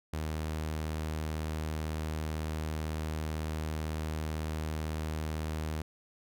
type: tone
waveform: sawtooth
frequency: 78 Hz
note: D#2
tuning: 5 cents sharp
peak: -29 dBFS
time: 0.13-5.82 s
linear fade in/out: 5 ms
effects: none